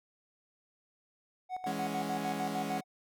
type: tone with tremolo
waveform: triangle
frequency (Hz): 740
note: F#5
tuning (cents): 0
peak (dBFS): -31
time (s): 1.49-2.84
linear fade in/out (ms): 50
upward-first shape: square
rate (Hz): 6.6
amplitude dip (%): 75
type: chord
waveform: sawtooth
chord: C# minor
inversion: first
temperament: equal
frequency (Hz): 164.81 / 207.7 / 277.2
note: E3 / G#3 / C#4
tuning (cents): 0 / 0 / 0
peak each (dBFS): -38 / -34 / -35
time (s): 1.66-2.81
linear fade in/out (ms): 10
effects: none